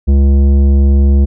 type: tone with tanh clipping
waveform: sine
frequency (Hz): 69.3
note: C#2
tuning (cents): 0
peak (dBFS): -7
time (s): 0.07-1.26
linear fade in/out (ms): 20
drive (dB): 12
effects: none